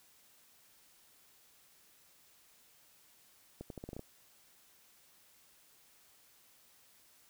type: accelerating click train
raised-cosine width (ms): 2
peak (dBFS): -30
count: 8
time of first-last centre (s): 3.61-3.994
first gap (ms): 92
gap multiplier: 0.82
effects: white hiss -65 dBFS RMS until 7.29 s